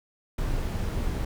brown noise, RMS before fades -28 dBFS, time 0.38-1.25 s, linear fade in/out 5 ms, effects none

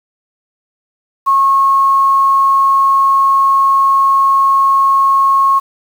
sine tone with quantisation, 1090 Hz, C#6, 29 cents flat, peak -7 dBFS, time 1.26-5.6 s, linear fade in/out 20 ms, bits 6, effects none

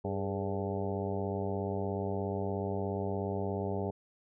harmonic tone with a mistuned harmonic, 96.9 Hz, G2, 20 cents flat, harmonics 1 / 2 / 3 / 4 / 5 / 6 / 7 / 8 / 9, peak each -37 / -38 / -43 / -37 / -42 / -42 / -43 / -45 / -46 dBFS, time 0.04-3.91 s, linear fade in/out 10 ms, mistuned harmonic 4, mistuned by +74 cents, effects none

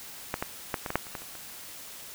clicks, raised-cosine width 0.5 ms, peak -13 / -14 / -12 / -17 / -16 / -8 / -29 / -20 / -29 / -29 dBFS, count 10, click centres 0.341 / 0.425 / 0.742 / 0.862 / 0.904 / 0.956 / 1.068 / 1.152 / 1.22 / 1.353 s, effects white hiss -44 dBFS RMS until 2.14 s

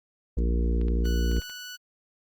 harmonic tone, 58.27 Hz, A#1, in tune, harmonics 1 / 3 / 4 / 5 / 6 / 7 / 8, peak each -22 / -34 / -35 / -38 / -37 / -40 / -38 dBFS, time 0.37-1.4 s, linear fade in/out 5 ms
clicks, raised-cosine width 0.3 ms, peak -31 dBFS, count 7, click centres 0.814 / 0.883 / 1.055 / 1.316 / 1.367 / 1.418 / 1.497 s
15% pulse tone, 1480 Hz, F#6, in tune, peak -31 dBFS, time 1.04-1.77 s, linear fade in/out 20 ms
effects Opus 32 kbps

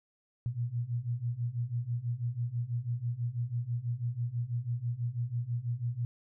sine beating tone pair, 116.54 / 122.64 Hz, A#2 / B2, 0 / -12 cents, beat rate 6.1 Hz, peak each -35 / -33 dBFS, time 0.46-6.05 s, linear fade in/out 0 ms, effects none

